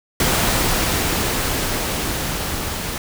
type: noise with level ramp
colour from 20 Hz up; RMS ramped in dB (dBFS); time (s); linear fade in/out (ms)
pink; -17 to -26; 0.2-2.98; 2
effects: none